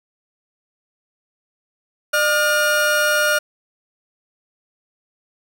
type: tone pair together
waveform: 40% pulse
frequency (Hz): 601 / 1430.5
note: D5 / F6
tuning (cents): +40 / +41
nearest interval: octave + minor third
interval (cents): 1501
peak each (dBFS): -19 / -16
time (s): 2.13-3.39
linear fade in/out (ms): 10
effects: none